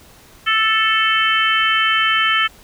harmonic tone, 440 Hz, A4, in tune, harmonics 3 / 4 / 5 / 6 / 7, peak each -18 / -19 / -22 / -23 / -19 dBFS, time 0.46-2.48 s, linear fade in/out 20 ms, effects pink hiss -46 dBFS RMS until 2.63 s

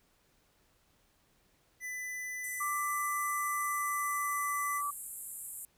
square tone, 1999 Hz, B6, 20 cents sharp, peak -38 dBFS, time 1.8-4.82 s, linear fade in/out 50 ms
white band-pass noise, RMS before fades -44 dBFS, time 2.44-5.65 s, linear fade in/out 0 ms, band 7500 to 13000 Hz, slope 96 dB/octave
sine tone with pitch glide, 1174.7 to 1159.9 Hz, D6 to D6, 0 to -22 cents, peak -32 dBFS, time 2.6-4.91 s, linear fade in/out 10 ms, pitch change -22 cents, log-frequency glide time 3.61-4.58 s
effects pink hiss -70 dBFS RMS until 5.77 s

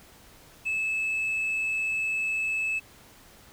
sine tone with tanh clipping, 2608 Hz, E7, 19 cents flat, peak -26 dBFS, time 0.65-2.8 s, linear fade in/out 20 ms, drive 1 dB, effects pink hiss -53 dBFS RMS until 3.52 s

